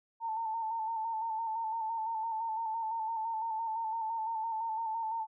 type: tone with vibrato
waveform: sine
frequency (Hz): 896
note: A5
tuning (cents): +31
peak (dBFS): -32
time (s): 0.2-5.27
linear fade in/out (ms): 50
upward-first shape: square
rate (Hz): 5.9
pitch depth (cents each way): 37
effects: none